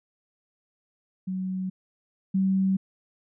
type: tone pair in turn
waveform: sine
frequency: 187 / 191.26 Hz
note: F#3 / G3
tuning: +19 / -42 cents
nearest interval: unison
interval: 39 cents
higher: second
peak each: -27 / -20 dBFS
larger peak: second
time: 1.27-1.7 / 2.34-2.77 s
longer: neither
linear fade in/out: 10 ms
effects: none